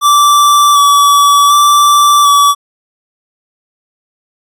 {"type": "tone with vibrato", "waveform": "square", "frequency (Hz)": 1156, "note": "D6", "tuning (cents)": -28, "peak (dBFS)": -5, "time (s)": [0.01, 2.55], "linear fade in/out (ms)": 50, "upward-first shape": "square", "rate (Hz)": 0.67, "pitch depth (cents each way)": 16, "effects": ["resampled to 32000 Hz"]}